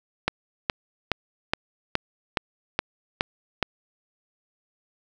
click train, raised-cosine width 0.3 ms, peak -5 dBFS, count 9, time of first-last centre 0.28-3.627 s, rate 2.39 Hz, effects none

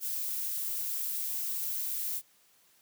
violet noise, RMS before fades -34 dBFS, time 0-2.22 s, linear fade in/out 50 ms, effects white hiss -65 dBFS RMS until 2.81 s + high-pass 100 Hz 12 dB/octave

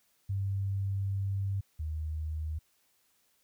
sine tone pair in turn, 98.1 / 77.86 Hz, G2 / D#2, +2 / +2 cents, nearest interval major third, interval 400 cents, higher first, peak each -29 / -32 dBFS, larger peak first, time 0.29-1.61 / 1.79-2.59 s, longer first, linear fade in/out 10 ms, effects white hiss -71 dBFS RMS until 3.43 s

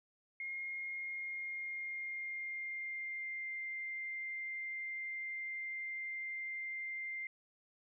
sine tone with pitch glide, 2139 to 2096 Hz, C7 to C7, +38 to +2 cents, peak -39 dBFS, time 0.4-7.27 s, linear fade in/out 2 ms, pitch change -36 cents, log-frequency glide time 0.94-3.62 s, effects none

